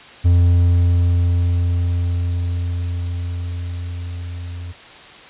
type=tone with level ramp; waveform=triangle; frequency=87.31 Hz; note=F2; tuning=in tune; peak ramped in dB=-7 to -25 dBFS; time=0.24-4.73 s; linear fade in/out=20 ms; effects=white hiss -40 dBFS RMS until 5.29 s + resampled to 8000 Hz